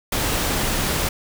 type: noise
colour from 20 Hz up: pink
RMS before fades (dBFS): -22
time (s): 0.12-1.09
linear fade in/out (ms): 5
effects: none